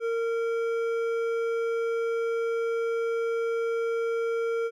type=tone with hard clipping; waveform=sine; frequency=460 Hz; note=A#4; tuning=23 cents flat; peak=-27 dBFS; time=0-4.71 s; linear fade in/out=50 ms; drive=9 dB; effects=none